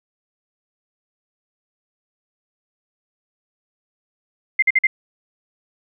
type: tone bursts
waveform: sine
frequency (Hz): 2093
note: C7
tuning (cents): 0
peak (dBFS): -11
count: 4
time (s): 4.59-4.87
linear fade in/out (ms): 5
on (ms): 34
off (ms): 48
effects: none